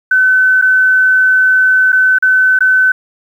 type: tone with dropouts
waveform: sine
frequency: 1517 Hz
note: F#6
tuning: 43 cents sharp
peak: -6 dBFS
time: 0.11-2.92 s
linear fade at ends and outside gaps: 5 ms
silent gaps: 0.615-0.622 / 1.921-1.927 / 2.186-2.224 / 2.59-2.606 s
effects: 7-bit